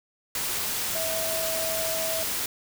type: tone in noise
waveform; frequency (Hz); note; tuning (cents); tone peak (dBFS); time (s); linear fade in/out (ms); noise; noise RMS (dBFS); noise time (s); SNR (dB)
sine; 649; E5; -27; -30; 0.95-2.23; 2; white; -29; 0.35-2.46; -4
effects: none